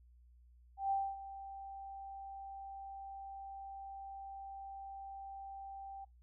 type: tone with ADSR envelope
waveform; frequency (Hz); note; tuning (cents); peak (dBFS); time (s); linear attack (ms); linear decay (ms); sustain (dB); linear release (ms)
sine; 784; G5; 0; -30; 0.77-6.05; 140; 250; -15; 11
effects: noise-tail reverb RT60 0.2 s tail -23 dB re dry + added 60 Hz sine -60 dBFS peak until 6.22 s